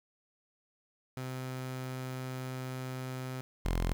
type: tone pair in turn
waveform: sawtooth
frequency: 129.1 / 43.08 Hz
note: C3 / F1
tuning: -23 / -23 cents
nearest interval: octave + perfect fifth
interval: 1900 cents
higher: first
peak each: -33 / -25 dBFS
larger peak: second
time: 1.17-3.41 / 3.65-3.93 s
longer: first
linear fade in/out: 0 ms
effects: 9-bit